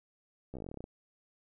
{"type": "slowing click train", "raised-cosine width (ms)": 2, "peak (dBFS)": -29, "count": 14, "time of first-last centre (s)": [0.54, 0.841], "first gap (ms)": 14, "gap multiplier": 1.08, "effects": []}